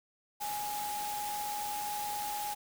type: tone in noise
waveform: sine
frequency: 830.6 Hz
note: G#5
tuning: in tune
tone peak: -35 dBFS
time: 0.4-2.55 s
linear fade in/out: 20 ms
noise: white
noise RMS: -41 dBFS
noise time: 0.4-2.55 s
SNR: +3 dB
effects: none